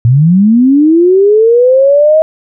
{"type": "linear sweep", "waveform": "sine", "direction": "up", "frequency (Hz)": [111.8, 638], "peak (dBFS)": -3, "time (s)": [0.05, 2.22], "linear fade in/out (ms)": 0, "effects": []}